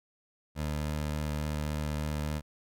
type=tone with vibrato; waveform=20% pulse; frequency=75.4 Hz; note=D2; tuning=46 cents sharp; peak=-26 dBFS; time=0.55-2.42 s; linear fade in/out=50 ms; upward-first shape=sine; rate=3.5 Hz; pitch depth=12 cents each way; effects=none